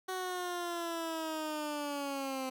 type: linear sweep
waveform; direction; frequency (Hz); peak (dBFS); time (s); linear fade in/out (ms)
15% pulse; down; 375.1 to 259.4; -29; 0.08-2.5; 10
effects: none